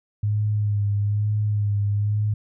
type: tone with vibrato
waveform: sine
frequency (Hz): 103.8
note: G#2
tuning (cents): 0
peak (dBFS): -19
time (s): 0.23-2.34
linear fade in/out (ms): 5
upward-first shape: sine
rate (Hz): 1.1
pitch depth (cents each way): 32
effects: none